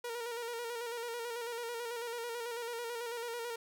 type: tone with vibrato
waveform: sawtooth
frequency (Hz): 470.8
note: A#4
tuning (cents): +17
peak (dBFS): -34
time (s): 0.04-3.56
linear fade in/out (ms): 5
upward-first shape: square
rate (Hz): 9.1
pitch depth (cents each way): 40
effects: none